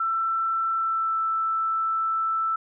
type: tone with pitch glide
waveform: sine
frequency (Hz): 1336 to 1323.7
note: E6 to E6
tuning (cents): +23 to +7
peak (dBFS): -22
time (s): 0-2.56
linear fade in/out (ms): 5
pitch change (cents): -16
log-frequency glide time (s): 0.74-1.19
effects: none